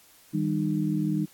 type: tone cluster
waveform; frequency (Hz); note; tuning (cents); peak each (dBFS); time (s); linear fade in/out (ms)
sine; 158.5 / 198.8 / 305.7; D#3 / G3 / D#4; +32 / +25 / -30; -28; 0.33-1.26; 20
effects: white hiss -56 dBFS RMS until 1.33 s + AAC 64 kbps